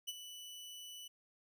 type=tone with ADSR envelope; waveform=sawtooth; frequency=2972 Hz; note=F#7; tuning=7 cents sharp; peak=-34 dBFS; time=0.07-1.08 s; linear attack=18 ms; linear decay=33 ms; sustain=-11 dB; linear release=9 ms; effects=none